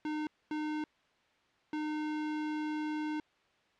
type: tone bursts at uneven times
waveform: square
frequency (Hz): 305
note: D#4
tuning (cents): -34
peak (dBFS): -34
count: 3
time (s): 0.05-0.27 / 0.51-0.84 / 1.73-3.2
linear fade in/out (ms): 2
effects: white hiss -69 dBFS RMS until 3.79 s + low-pass 3000 Hz 12 dB/octave